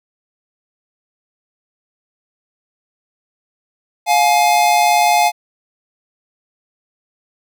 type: tone pair together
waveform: square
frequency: 705 / 843.5 Hz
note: F5 / G#5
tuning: +16 / +27 cents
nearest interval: minor third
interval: 311 cents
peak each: -14 dBFS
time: 4.06-5.32 s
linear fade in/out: 50 ms
effects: none